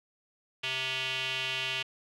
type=tone with band-pass filter; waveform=square; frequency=130.81 Hz; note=C3; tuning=in tune; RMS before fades=-33 dBFS; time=0.63-1.83 s; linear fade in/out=10 ms; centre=2900 Hz; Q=4.2; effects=none